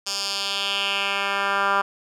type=tone with band-pass filter sweep; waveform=10% pulse; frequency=198.4 Hz; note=G3; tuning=21 cents sharp; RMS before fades=-24 dBFS; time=0.06-1.82 s; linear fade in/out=10 ms; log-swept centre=5600 to 1300 Hz; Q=2.4; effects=none